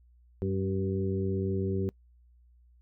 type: harmonic tone with a mistuned harmonic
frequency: 96 Hz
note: G2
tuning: 36 cents flat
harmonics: 1 / 2 / 3 / 4 / 5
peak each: -31 / -33 / -39 / -32 / -42 dBFS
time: 0.42-1.89 s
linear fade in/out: 0 ms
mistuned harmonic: 3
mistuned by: -36 cents
effects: noise-tail reverb RT60 0.1 s tail -25 dB re dry + added 60 Hz sine -57 dBFS peak until 2.81 s